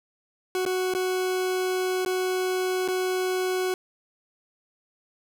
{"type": "tone with dropouts", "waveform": "40% pulse", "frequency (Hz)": 370, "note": "F#4", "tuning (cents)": 0, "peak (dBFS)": -23, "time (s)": [0.55, 3.74], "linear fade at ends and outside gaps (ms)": 1, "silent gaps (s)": [[0.652, 0.662], [0.938, 0.949], [2.05, 2.061], [2.878, 2.885]], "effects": []}